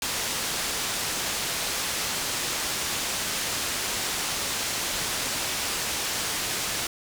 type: low-pass noise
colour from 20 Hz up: white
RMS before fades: -29 dBFS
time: 0.02-6.87 s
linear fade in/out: 2 ms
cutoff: 7800 Hz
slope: 12 dB/octave
effects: none